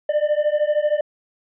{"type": "beating tone pair", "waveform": "triangle", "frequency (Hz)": [592, 605], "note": ["D5", "D#5"], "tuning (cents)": [14, -49], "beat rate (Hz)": 13, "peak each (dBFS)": -18, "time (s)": [0.09, 1.01], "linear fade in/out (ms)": 5, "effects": ["resampled to 8000 Hz"]}